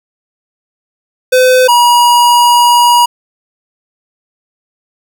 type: tone pair in turn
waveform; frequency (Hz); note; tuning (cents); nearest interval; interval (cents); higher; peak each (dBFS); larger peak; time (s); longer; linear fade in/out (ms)
square; 509 / 960.9; C5 / B5; -48 / -48; major seventh; 1100; second; -5; neither; 1.32-1.68 / 1.68-3.06; second; 10
effects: none